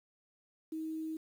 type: tone with quantisation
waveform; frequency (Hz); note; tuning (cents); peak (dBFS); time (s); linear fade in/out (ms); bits
sine; 317.3; D#4; +34; -36; 0.72-1.17; 5; 10
effects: none